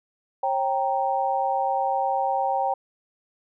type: chord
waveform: sine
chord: G diminished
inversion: second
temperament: equal with one note detuned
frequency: 543 / 784 / 932.3 Hz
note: Db5 / G5 / Bb5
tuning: -36 / 0 / 0 cents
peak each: -28 / -23 / -28 dBFS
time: 0.43-2.74 s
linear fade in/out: 5 ms
effects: none